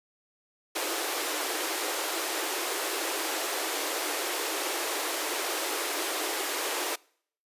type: high-pass noise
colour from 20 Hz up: pink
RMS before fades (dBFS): -31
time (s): 0.75-6.96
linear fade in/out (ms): 10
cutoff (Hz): 300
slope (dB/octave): 96
effects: noise-tail reverb RT60 0.6 s tail -25 dB re dry + resampled to 32000 Hz